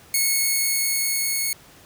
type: tone with level ramp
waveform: 5% pulse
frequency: 2195 Hz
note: C#7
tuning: 18 cents flat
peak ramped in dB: -8 to -12 dBFS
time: 0.14-1.53 s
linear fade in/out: 2 ms
effects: pink hiss -49 dBFS RMS until 1.85 s + high-pass 60 Hz 12 dB/octave